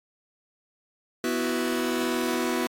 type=chord; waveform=sawtooth; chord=B suspended fourth; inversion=none; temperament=just; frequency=246.9 / 329.3 / 370.4 Hz; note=B3 / E4 / F#4; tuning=0 / -2 / +2 cents; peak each=-24 / -26 / -25 dBFS; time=1.24-2.67 s; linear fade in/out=2 ms; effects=AAC 64 kbps